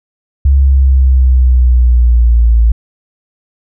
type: exponential sweep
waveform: sine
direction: down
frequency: 69.1 to 56.1 Hz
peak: -4 dBFS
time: 0.45-2.72 s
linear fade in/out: 5 ms
effects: none